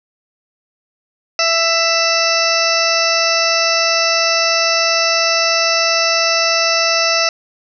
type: harmonic tone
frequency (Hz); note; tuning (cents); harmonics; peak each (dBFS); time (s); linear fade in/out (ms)
663; E5; +10; 1 / 2 / 3 / 4 / 6 / 7 / 8 / 9; -19 / -20 / -23 / -19 / -25 / -23 / -18 / -23; 1.39-7.29; 2
effects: none